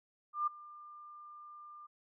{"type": "tone with ADSR envelope", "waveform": "sine", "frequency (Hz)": 1197, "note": "D6", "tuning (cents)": 33, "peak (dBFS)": -28, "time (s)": [0.33, 1.87], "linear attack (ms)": 140, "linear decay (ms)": 10, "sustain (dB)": -21, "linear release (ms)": 13, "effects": []}